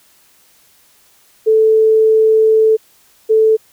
sine tone pair in turn, 439.3 / 439.3 Hz, A4 / A4, -3 / -3 cents, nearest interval unison, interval 0 cents, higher neither, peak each -7 dBFS, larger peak neither, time 1.46-2.77 / 3.29-3.57 s, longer first, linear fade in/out 20 ms, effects white hiss -51 dBFS RMS until 3.72 s

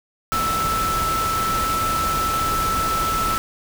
sine tone in noise, 1318.5 Hz, E6, in tune, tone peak -20 dBFS, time 0.32-3.38 s, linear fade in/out 0 ms, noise pink, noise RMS -26 dBFS, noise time 0.32-3.38 s, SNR +3 dB, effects none

